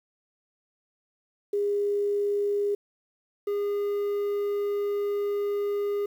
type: tone pair in turn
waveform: sine / triangle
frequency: 407.8 / 407.8 Hz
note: G#4 / G#4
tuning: -32 / -32 cents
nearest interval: unison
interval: 0 cents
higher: neither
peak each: -23 dBFS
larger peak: neither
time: 1.53-2.75 / 3.47-6.06 s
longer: second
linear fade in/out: 5 ms
effects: 9-bit